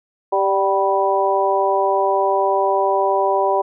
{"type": "harmonic tone with a mistuned harmonic", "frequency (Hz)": 196, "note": "G3", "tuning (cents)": 0, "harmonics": [2, 3, 4, 5], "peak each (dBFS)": [-20, -20, -20, -20], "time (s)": [0.32, 3.62], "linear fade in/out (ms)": 10, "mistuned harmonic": 4, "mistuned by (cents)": -28, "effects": []}